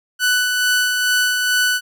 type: tone with tremolo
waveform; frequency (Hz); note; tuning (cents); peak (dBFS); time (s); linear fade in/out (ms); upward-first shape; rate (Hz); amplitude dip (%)
sawtooth; 1490; F#6; +12; -10; 0.19-1.81; 50; sine; 2.3; 35
effects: none

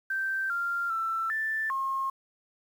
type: tone with pitch steps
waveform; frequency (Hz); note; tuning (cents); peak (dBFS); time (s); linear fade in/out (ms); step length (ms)
sine; 1561 / 1390 / 1335 / 1766 / 1075; G6 / F6 / E6 / A6 / C6; -8 / -9 / +22 / +6 / +47; -27; 0.1-2.1; 5; 400
effects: 9-bit

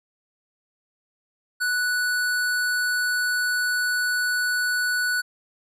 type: tone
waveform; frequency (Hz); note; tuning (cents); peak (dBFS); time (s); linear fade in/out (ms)
square; 1480; F#6; 0; -22; 1.6-5.22; 20
effects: resampled to 32000 Hz

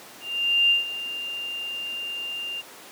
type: tone with ADSR envelope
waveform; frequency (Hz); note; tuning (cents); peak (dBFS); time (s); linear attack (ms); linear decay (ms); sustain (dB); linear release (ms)
sine; 2794; F7; 0; -15; 0.2-2.62; 500; 140; -14; 23
effects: pink hiss -44 dBFS RMS until 2.91 s + high-pass 300 Hz 12 dB/octave

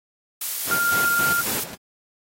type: noise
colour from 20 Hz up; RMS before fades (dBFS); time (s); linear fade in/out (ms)
blue; -26; 0.41-1.64; 5
type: noise with tremolo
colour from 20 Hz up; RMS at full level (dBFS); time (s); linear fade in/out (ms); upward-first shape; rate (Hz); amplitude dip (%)
pink; -28; 0.65-1.76; 50; square; 3.7; 65
type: tone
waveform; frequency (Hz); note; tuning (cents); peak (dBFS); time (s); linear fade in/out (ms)
sine; 1396.9; F6; 0; -19; 0.71-1.41; 2
effects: high-pass 150 Hz 12 dB/octave + AAC 48 kbps

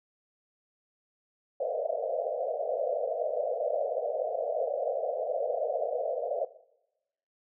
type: band-pass noise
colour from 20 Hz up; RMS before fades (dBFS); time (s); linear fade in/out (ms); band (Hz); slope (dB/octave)
white; -31; 1.6-6.45; 5; 470 to 690; 96
effects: noise-tail reverb RT60 0.9 s tail -18 dB re dry

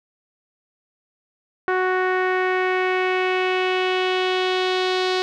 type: tone with low-pass filter sweep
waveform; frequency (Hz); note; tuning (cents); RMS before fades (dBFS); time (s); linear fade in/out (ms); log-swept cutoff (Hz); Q
sawtooth; 370; F#4; 0; -21; 1.68-5.22; 0; 1600 to 4200; 2.5
effects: none

